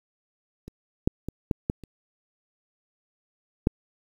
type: clicks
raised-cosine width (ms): 3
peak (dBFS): -27 / -7 / -18 / -10 / -11 / -29 / -6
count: 7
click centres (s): 0.68 / 1.075 / 1.286 / 1.512 / 1.699 / 1.837 / 3.671
effects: 8-bit